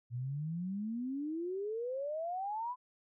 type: exponential sweep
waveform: sine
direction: up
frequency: 116.5 to 1019 Hz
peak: -35 dBFS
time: 0.1-2.76 s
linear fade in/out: 50 ms
effects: none